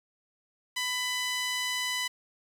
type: tone with high-pass filter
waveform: sawtooth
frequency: 998 Hz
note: B5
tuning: 18 cents sharp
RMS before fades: -31 dBFS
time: 0.76-2.08 s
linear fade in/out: 10 ms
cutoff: 2100 Hz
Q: 1.2
effects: low-pass 12000 Hz 12 dB/octave + 8-bit